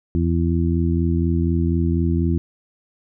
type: harmonic tone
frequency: 84.1 Hz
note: E2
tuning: 35 cents sharp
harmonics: 1 / 2 / 3 / 4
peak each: -19 / -22 / -24 / -25 dBFS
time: 0.15-2.38 s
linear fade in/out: 0 ms
effects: none